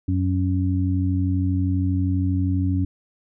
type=harmonic tone; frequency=92.5 Hz; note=F#2; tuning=in tune; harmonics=1 / 2 / 3; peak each=-20 / -29 / -24 dBFS; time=0.08-2.85 s; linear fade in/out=5 ms; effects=none